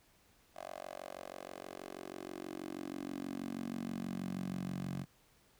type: tone with high-pass filter sweep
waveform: 10% pulse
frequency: 46.25 Hz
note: F#1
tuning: in tune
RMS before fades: -43 dBFS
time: 0.54-5.06 s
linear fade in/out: 50 ms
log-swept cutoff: 650 to 150 Hz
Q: 3.6
effects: pink hiss -68 dBFS RMS until 5.59 s